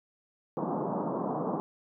pink band-pass noise, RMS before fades -32 dBFS, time 0.57-1.6 s, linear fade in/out 0 ms, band 150 to 1100 Hz, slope 48 dB/octave, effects none

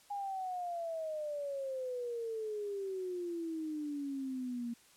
sine exponential sweep, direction down, 820 to 233.1 Hz, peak -36 dBFS, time 0.1-4.74 s, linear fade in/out 10 ms, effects white hiss -63 dBFS RMS until 4.96 s + low-pass 11000 Hz 12 dB/octave

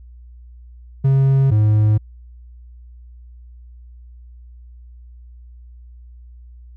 triangle tone pair in turn, 135.4 / 106.57 Hz, C#3 / G#2, -40 / +45 cents, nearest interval major third, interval 415 cents, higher first, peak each -9 dBFS, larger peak neither, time 1.04-1.51 / 1.51-1.98 s, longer neither, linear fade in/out 10 ms, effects added 60 Hz sine -38 dBFS peak until 6.76 s

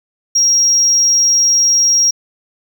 triangle tone, 5620 Hz, F8, 10 cents sharp, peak -6 dBFS, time 0.35-2.11 s, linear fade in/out 10 ms, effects tanh soft clip ceiling -5 dBFS

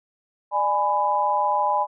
sine chord, G# diminished, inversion second, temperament just, 598 / 830.6 / 996.7 Hz, D5 / G#5 / B5, +31 / 0 / +16 cents, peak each -27 / -22 / -22 dBFS, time 0.51-1.87 s, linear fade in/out 50 ms, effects none

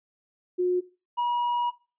sine / triangle tone pair in turn, 360.7 / 963 Hz, F#4 / B5, -44 / -44 cents, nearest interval octave + perfect fourth, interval 1700 cents, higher second, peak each -21 dBFS, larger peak neither, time 0.58-0.81 / 1.17-1.71 s, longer second, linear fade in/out 20 ms, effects noise-tail reverb RT60 0.3 s tail -17 dB re dry + resampled to 8000 Hz

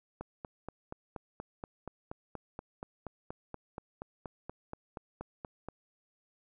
click train, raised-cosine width 1 ms, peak -26 dBFS, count 24, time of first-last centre 0.21-5.686 s, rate 4.2 Hz, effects none

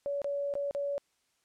sine tone with dropouts, 567 Hz, C#5, 39 cents sharp, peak -30 dBFS, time 0.06-0.98 s, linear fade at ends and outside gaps 0 ms, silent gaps 0.218-0.244 / 0.539-0.553 / 0.71-0.749 s, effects white hiss -74 dBFS RMS until 1.44 s + low-pass 9000 Hz 12 dB/octave

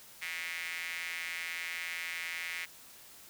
square tone with high-pass filter, 85.3 Hz, F2, 40 cents flat, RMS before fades -39 dBFS, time 0.21-2.66 s, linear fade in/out 20 ms, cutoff 2100 Hz, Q 4.8, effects white hiss -54 dBFS RMS until 3.29 s

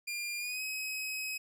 sawtooth tone with pitch glide, 2400 to 2543 Hz, D7 to D#7, +37 to +37 cents, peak -32 dBFS, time 0.07-1.38 s, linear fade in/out 10 ms, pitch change +100 cents, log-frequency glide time 0.38-0.62 s, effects none

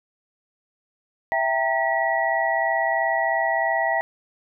sine tone cluster, 662 / 785 / 921 / 1934 Hz, E5 / G5 / A#5 / B6, +7 / +2 / -21 / -37 cents, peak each -24 / -25 / -28 / -24 dBFS, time 1.32-4.01 s, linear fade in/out 0 ms, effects none

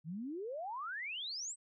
sine exponential sweep, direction up, 147.6 to 8372 Hz, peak -39 dBFS, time 0.04-1.56 s, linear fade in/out 50 ms, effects none

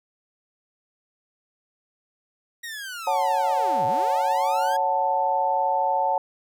sawtooth linear two-way sweep, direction down then up, 1907 to 105.2 to 1667 Hz, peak -29 dBFS, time 2.63-4.77 s, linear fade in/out 10 ms, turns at 3.86 s
sine chord, F# minor, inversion second, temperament equal with one note detuned, 554.4 / 740 / 883.6 Hz, C#5 / F#5 / A5, 0 / 0 / +7 cents, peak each -27 / -25 / -22 dBFS, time 3.07-6.18 s, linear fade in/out 2 ms
effects none

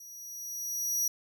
sawtooth tone with level ramp, 5790 Hz, F#8, 38 cents flat, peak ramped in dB -44 to -23 dBFS, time 0-1.08 s, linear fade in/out 5 ms, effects none

